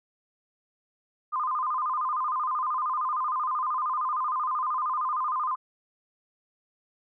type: tone with vibrato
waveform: sine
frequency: 1121 Hz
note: C#6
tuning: 19 cents sharp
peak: -25 dBFS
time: 1.32-5.56 s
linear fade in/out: 20 ms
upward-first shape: square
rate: 13 Hz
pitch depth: 140 cents each way
effects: none